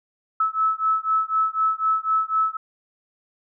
sine beating tone pair, 1300 / 1304 Hz, E6 / E6, -24 / -19 cents, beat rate 4 Hz, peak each -22 dBFS, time 0.4-2.57 s, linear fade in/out 5 ms, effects none

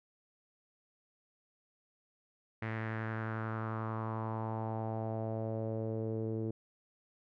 sawtooth tone with low-pass filter sweep, 111.1 Hz, A2, 17 cents sharp, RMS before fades -37 dBFS, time 2.62-6.51 s, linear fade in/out 5 ms, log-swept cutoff 2000 to 390 Hz, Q 3.5, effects none

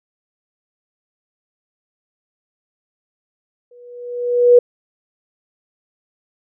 sine tone with exponential growth, 486.1 Hz, B4, 28 cents flat, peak -3 dBFS, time 3.71-4.59 s, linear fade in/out 5 ms, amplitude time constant 190 ms, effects none

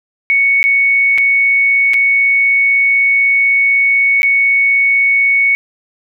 sine tone with dropouts, 2221 Hz, C#7, 3 cents sharp, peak -8 dBFS, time 0.3-5.55 s, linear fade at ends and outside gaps 0 ms, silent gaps 0.629-0.64 / 1.178-1.183 / 1.935-1.941 / 4.22-4.231 s, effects none

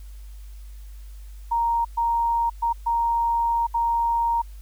sine tone bursts at uneven times, 932.3 Hz, A#5, in tune, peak -19 dBFS, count 5, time 1.51-1.85 / 1.97-2.5 / 2.62-2.73 / 2.86-3.67 / 3.74-4.42 s, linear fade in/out 10 ms, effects added 50 Hz sine -37 dBFS peak until 4.61 s + white hiss -57 dBFS RMS until 4.61 s

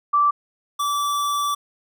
sine / square tone pair in turn, 1166 / 1158.6 Hz, D6 / D6, -13 / -24 cents, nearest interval unison, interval 11 cents, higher first, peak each -14 / -21 dBFS, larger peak first, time 0.13-0.31 / 0.79-1.55 s, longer second, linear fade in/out 10 ms, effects none

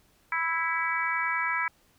harmonic tone with a mistuned harmonic, 329.6 Hz, E4, in tune, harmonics 3 / 4 / 5 / 6 / 7, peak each -32 / -32 / -32 / -32 / -32 dBFS, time 0.32-1.68 s, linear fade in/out 2 ms, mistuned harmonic 7, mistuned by -16 cents, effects pink hiss -64 dBFS RMS until 1.98 s

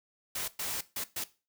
white noise bursts at uneven times, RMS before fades -35 dBFS, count 4, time 0.35-0.48 / 0.59-0.81 / 0.96-1.04 / 1.16-1.24 s, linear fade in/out 5 ms, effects noise-tail reverb RT60 0.3 s tail -17 dB re dry

